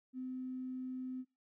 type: tone with tanh clipping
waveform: triangle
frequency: 256.6 Hz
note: C4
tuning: 34 cents flat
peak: -39 dBFS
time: 0.13-1.25 s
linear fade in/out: 50 ms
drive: 3 dB
effects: noise-tail reverb RT60 0.3 s tail -23 dB re dry